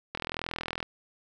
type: click train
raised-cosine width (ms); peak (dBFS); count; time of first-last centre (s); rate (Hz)
0.3; -16; 29; 0.15-0.828; 41.3
effects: none